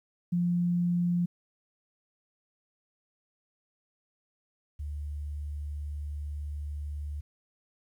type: tone pair in turn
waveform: sine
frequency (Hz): 174.8 / 73.49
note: F3 / D2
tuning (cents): +2 / +2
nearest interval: octave + minor third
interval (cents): 1500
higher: first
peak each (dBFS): -24 / -33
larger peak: first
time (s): 0.32-1.26 / 4.79-7.21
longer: second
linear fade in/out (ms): 10
effects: 11-bit